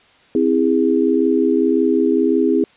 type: chord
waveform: sine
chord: C augmented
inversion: none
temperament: just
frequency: 261.6 / 327 / 408.8 Hz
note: C4 / E4 / G#4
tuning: 0 / -14 / -27 cents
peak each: -17 dBFS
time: 0.35-2.64 s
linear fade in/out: 2 ms
effects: white hiss -51 dBFS RMS until 2.76 s + resampled to 8000 Hz